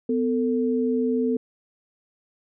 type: tone pair together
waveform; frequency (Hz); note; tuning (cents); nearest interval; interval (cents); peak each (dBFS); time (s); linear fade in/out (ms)
sine; 250.7 / 446.7; B3 / A4; +26 / +26; minor seventh; 1000; -22 / -24; 0.09-1.37; 5
effects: none